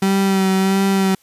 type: tone with vibrato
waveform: 35% pulse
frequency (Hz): 192.7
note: G3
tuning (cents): -29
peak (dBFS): -12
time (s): 0.02-1.15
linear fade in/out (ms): 5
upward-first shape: sine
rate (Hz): 1.5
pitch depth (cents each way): 24
effects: white hiss -56 dBFS RMS until 1.22 s + resampled to 32000 Hz

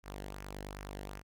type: tone with flanger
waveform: sawtooth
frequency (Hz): 49.4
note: G1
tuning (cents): +14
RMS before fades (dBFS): -45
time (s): 0.03-1.23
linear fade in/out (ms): 50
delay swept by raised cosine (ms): 0.24 to 0.86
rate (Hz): 2.6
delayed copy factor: -0.55
effects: none

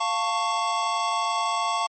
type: chord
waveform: square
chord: F augmented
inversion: none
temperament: equal with one note detuned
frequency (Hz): 698.5 / 892.8 / 1108.7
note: F5 / A5 / C#6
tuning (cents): 0 / +25 / 0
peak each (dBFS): -30 / -29 / -26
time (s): 0-1.87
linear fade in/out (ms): 10
effects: MP3 32 kbps

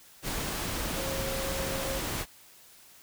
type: tone in noise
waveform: sine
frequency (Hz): 538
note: C5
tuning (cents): +48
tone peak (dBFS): -35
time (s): 0.94-2.01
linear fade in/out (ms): 50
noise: pink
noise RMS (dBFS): -33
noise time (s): 0.22-2.26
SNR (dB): -5
effects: white hiss -55 dBFS RMS until 3.02 s

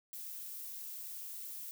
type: noise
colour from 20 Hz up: violet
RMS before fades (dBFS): -45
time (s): 0.13-1.71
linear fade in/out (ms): 0
effects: none

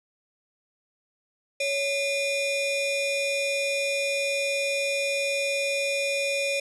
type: ring-modulated tone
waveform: 45% pulse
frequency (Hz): 1500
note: F#6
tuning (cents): +23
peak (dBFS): -21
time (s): 1.6-6.6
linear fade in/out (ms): 5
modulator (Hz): 941
effects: resampled to 24000 Hz + 9-bit

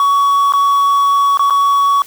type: tone with dropouts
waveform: triangle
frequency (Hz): 1124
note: C#6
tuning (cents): +24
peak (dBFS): -7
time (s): 0-2.02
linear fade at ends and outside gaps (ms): 1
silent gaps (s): 0.523-0.536 / 1.373-1.394 / 1.499-1.506
effects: white hiss -38 dBFS RMS until 2.06 s

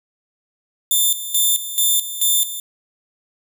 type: tone with tremolo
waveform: 5% pulse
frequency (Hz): 3559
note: A7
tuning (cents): +19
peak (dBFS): -6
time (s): 0.91-2.6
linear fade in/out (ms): 2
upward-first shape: square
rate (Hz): 2.3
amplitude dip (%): 75
effects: none

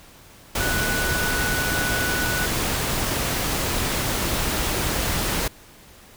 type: tone in noise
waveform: sine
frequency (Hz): 1480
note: F#6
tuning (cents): 0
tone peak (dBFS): -25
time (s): 0.6-2.46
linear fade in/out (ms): 5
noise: pink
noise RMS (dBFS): -24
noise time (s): 0.55-5.48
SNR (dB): -4
effects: pink hiss -48 dBFS RMS until 6.16 s

